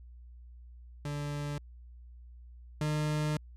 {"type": "tone pair in turn", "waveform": "40% pulse", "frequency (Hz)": [145.7, 151.53], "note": ["D3", "D#3"], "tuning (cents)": [-13, -45], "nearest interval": "minor second", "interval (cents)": 68, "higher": "second", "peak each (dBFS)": [-33, -28], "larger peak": "second", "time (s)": [[1.05, 1.58], [2.81, 3.37]], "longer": "second", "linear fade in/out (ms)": 2, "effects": ["added 60 Hz sine -48 dBFS peak until 3.56 s", "low-pass 10000 Hz 12 dB/octave"]}